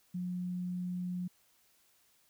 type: tone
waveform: sine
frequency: 179.6 Hz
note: F3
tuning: 49 cents sharp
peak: -34 dBFS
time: 0.14-1.28 s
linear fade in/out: 10 ms
effects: white hiss -69 dBFS RMS until 2.29 s